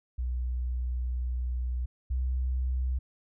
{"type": "tone pair in turn", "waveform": "sine", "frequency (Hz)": [61.74, 63.66], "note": ["B1", "C2"], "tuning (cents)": [0, -47], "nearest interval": "minor second", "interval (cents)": 53, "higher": "second", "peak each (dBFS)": [-28, -26], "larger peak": "second", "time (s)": [[0.18, 1.86], [2.1, 2.99]], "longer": "first", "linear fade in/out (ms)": 10, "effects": []}